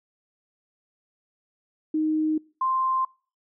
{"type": "tone pair in turn", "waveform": "sine", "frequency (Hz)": [311.1, 1046.4], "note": ["D#4", "C6"], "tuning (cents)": [0, 0], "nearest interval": "octave + major sixth", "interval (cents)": 2100, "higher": "second", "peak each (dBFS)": -21, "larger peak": "neither", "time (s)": [[1.94, 2.38], [2.61, 3.05]], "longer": "neither", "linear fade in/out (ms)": 5, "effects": ["noise-tail reverb RT60 0.4 s tail -25 dB re dry"]}